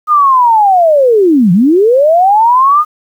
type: linear two-way sweep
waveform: sine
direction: down then up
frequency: 1244.5 to 164.81 to 1244.5 Hz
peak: -4 dBFS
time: 0.07-2.85 s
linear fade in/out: 50 ms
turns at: 1.52 s
effects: 7-bit